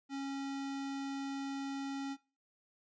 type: tone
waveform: square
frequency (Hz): 274.7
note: C#4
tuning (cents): -16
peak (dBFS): -38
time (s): 0.09-2.17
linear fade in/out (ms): 50
effects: noise-tail reverb RT60 0.3 s tail -19 dB re dry + resampled to 16000 Hz